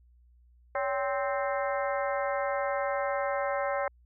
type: harmonic tone with a mistuned harmonic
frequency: 261.6 Hz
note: C4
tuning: in tune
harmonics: 2 / 3 / 4 / 5 / 6 / 7 / 8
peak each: -30 / -34 / -36 / -38 / -40 / -41 / -42 dBFS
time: 0.75-3.88 s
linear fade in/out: 2 ms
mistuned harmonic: 2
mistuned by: +130 cents
effects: added 60 Hz sine -57 dBFS peak until 4.05 s